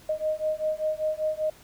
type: beating tone pair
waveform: sine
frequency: 618 / 623.1 Hz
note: D#5 / D#5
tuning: -12 / +2 cents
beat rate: 5.1 Hz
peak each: -28 dBFS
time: 0.09-1.5 s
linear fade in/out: 5 ms
effects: pink hiss -53 dBFS RMS until 1.63 s